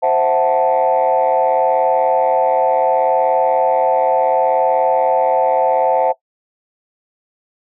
sine chord, F# half-diminished seventh, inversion second, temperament equal, 523.3 / 659.3 / 740 / 880 Hz, C5 / E5 / F#5 / A5, 0 / 0 / 0 / 0 cents, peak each -16 dBFS, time 0.02-6.13 s, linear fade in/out 20 ms, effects noise-tail reverb RT60 0.1 s tail -19 dB re dry + tanh soft clip ceiling -5 dBFS

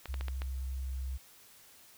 clicks, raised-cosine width 0.3 ms, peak -25 dBFS, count 5, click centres 0.057 / 0.142 / 0.21 / 0.283 / 0.419 s
sine tone, 65.41 Hz, C2, in tune, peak -34 dBFS, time 0.08-1.18 s, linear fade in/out 20 ms
effects white hiss -58 dBFS RMS until 1.97 s

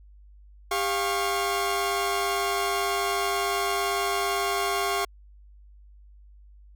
sawtooth tone cluster, 398.5 / 699 / 1093 Hz, G4 / F5 / C#6, +28 / +1 / -25 cents, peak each -25 dBFS, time 0.71-5.05 s, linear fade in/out 5 ms, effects added 50 Hz sine -48 dBFS peak until 6.75 s

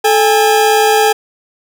40% pulse tone pair together, 434.9 / 812 Hz, A4 / G#5, -20 / -39 cents, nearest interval major seventh, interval 1081 cents, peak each -10 dBFS, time 0.04-1.13 s, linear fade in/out 10 ms, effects none

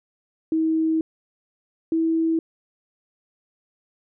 sine tone pair in turn, 320 / 325.6 Hz, D#4 / E4, +49 / -21 cents, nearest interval unison, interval 30 cents, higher second, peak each -18 / -18 dBFS, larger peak neither, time 0.52-1.01 / 1.92-2.39 s, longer first, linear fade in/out 2 ms, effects none

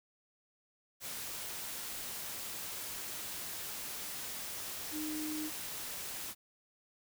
sine tone in noise, 307.2 Hz, D#4, 22 cents flat, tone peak -37 dBFS, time 4.91-5.51 s, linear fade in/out 50 ms, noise white, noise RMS -42 dBFS, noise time 1-6.35 s, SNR +2 dB, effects none

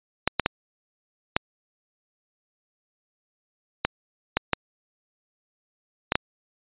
clicks, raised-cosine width 0.3 ms, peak -3 dBFS, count 9, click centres 0.276 / 0.397 / 0.461 / 1.365 / 3.85 / 4.37 / 4.533 / 6.121 / 6.155 s, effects resampled to 8000 Hz

